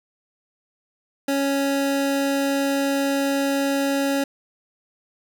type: tone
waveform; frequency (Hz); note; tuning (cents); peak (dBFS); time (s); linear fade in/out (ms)
25% pulse; 277.2; C#4; 0; -16; 1.28-4.24; 5
effects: none